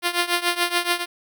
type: tone with tremolo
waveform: 5% pulse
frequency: 349.2 Hz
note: F4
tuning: in tune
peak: -5 dBFS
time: 0.02-1.06 s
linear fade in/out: 50 ms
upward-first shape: triangle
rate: 7 Hz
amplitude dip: 90%
effects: none